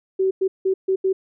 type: tone bursts at uneven times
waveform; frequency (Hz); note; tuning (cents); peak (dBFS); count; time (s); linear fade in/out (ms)
sine; 380.9; G4; -50; -16; 5; 0.19-0.31 / 0.41-0.48 / 0.65-0.74 / 0.88-0.96 / 1.04-1.13; 10
effects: none